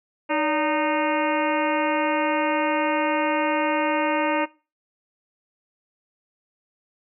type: harmonic tone with a mistuned harmonic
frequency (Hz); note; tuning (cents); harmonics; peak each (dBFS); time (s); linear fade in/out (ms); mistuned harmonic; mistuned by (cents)
307.9; D#4; -18; 1 / 2 / 3 / 4 / 5 / 6 / 7 / 8 / 9; -26 / -25 / -26 / -32 / -33 / -34 / -33 / -33 / -34; 0.29-4.46; 20; 2; -100
effects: noise-tail reverb RT60 0.3 s tail -19 dB re dry